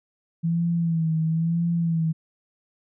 sine tone with vibrato, 164.81 Hz, E3, in tune, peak -20 dBFS, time 0.43-2.13 s, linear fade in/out 20 ms, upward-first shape sine, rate 1 Hz, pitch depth 56 cents each way, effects none

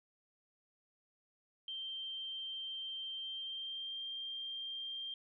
sine tone with pitch glide, 3143 to 3181 Hz, G7 to G7, +4 to +25 cents, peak -40 dBFS, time 1.68-5.14 s, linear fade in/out 2 ms, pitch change +21 cents, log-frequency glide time 3.14-4.03 s, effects none

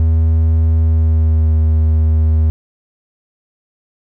triangle tone with pitch glide, 80.5 to 78.89 Hz, E2 to D#2, -41 to +24 cents, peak -7 dBFS, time 0-2.5 s, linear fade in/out 0 ms, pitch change -35 cents, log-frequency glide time 0.82-1.54 s, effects none

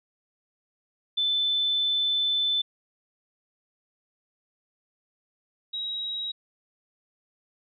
sine tone pair in turn, 3520 / 3830 Hz, A7 / A#7, 0 / +46 cents, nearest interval minor second, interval 146 cents, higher second, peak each -22 / -29 dBFS, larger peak first, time 1.17-2.62 / 5.73-6.32 s, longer first, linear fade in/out 10 ms, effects none

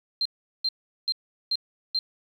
sine tone bursts, 4162 Hz, C8, 10 cents flat, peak -22 dBFS, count 5, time 0.21-1.99 s, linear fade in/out 2 ms, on 44 ms, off 390 ms, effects 9-bit

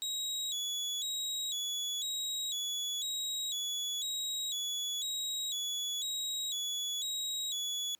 30% pulse tone with vibrato, 3603 Hz, A7, 40 cents sharp, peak -31 dBFS, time 0.02-7.95 s, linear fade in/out 0 ms, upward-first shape square, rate 1 Hz, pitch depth 100 cents each way, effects pink hiss -72 dBFS RMS until 7.99 s + high-pass 200 Hz 12 dB/octave

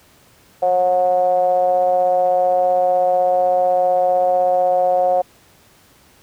triangle ring-modulated tone, 91.7 Hz, F#2, 15 cents flat, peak -8 dBFS, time 0.62-5.22 s, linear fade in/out 10 ms, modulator 634 Hz, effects pink hiss -51 dBFS RMS until 6.22 s + high-pass 60 Hz 12 dB/octave

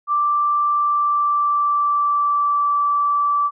sine tone with pitch glide, 1174.7 to 1160.5 Hz, D6 to D6, 0 to -21 cents, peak -15 dBFS, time 0.07-3.51 s, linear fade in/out 50 ms, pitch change -21 cents, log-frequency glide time 0.7-2.73 s, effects none

